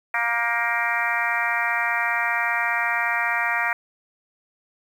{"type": "harmonic tone with a mistuned harmonic", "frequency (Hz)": 234.9, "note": "A#3", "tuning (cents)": 13, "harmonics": [3, 4, 5, 6, 7, 8, 9, 10], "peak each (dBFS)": [-30, -29, -31, -29, -30, -25, -31, -29], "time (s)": [0.14, 3.73], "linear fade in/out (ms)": 2, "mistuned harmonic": 7, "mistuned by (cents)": -39, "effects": ["8-bit"]}